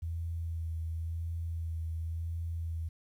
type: tone with vibrato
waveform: sine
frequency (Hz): 82.41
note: E2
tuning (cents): 0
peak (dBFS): -33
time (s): 0.02-2.89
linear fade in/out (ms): 10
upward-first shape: sine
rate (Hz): 0.94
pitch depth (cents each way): 23
effects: 11-bit